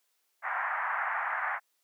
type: band-pass noise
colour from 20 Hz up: white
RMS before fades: -32 dBFS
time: 0.42-1.6 s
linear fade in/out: 50 ms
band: 710 to 1900 Hz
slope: 48 dB/octave
effects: white hiss -75 dBFS RMS until 1.83 s + high-pass 400 Hz 12 dB/octave